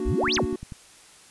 triangle chord, Bb augmented, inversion none, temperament equal, 233.1 / 293.7 / 370 Hz, Bb3 / D4 / F#4, 0 / 0 / 0 cents, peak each -30 / -30 / -26 dBFS, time 0-0.56 s, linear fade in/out 2 ms
sine exponential two-way sweep, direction up then down, 35.25 to 6660 to 35.25 Hz, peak -22 dBFS, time 0.05-0.46 s, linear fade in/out 20 ms, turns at 0.35 s
clicks, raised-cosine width 5 ms, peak -24 dBFS, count 6, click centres 0.239 / 0.28 / 0.371 / 0.528 / 0.63 / 0.722 s
effects white hiss -51 dBFS RMS until 1.3 s + resampled to 24000 Hz

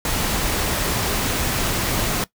pink noise, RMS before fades -22 dBFS, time 0.05-2.24 s, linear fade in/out 2 ms, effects noise-tail reverb RT60 0.1 s tail -18 dB re dry

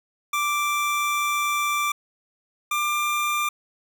25% pulse tone pair in turn, 1174.7 / 1190.4 Hz, D6 / D6, 0 / +23 cents, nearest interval unison, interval 23 cents, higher second, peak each -18 dBFS, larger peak neither, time 0.33-1.92 / 2.71-3.49 s, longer first, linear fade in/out 5 ms, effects none

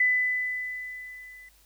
sine tone with level ramp, 2000 Hz, B6, 21 cents sharp, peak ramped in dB -18 to -46 dBFS, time 0-1.49 s, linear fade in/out 5 ms, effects added 50 Hz sine -61 dBFS peak until 1.65 s + white hiss -61 dBFS RMS until 1.65 s

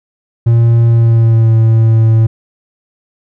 triangle tone with pitch glide, 116.4 to 112.37 Hz, A#2 to A2, -2 to +37 cents, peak -3 dBFS, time 0.46-2.27 s, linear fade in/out 10 ms, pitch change -61 cents, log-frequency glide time 0.86-1.54 s, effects none

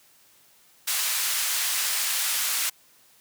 white band-pass noise, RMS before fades -26 dBFS, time 0.87-2.7 s, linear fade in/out 10 ms, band 1200 to 14000 Hz, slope 12 dB/octave, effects white hiss -58 dBFS RMS until 3.2 s + high-pass 80 Hz 12 dB/octave

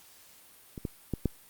clicks, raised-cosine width 3 ms, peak -26 / -19 / -17 / -13 dBFS, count 4, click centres 0.778 / 0.852 / 1.137 / 1.257 s, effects white hiss -56 dBFS RMS until 1.49 s + Opus 48 kbps

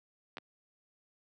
clicks, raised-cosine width 0.3 ms, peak -25 dBFS, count 2, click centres 0.371 / 0.383 s, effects high-pass 200 Hz 12 dB/octave

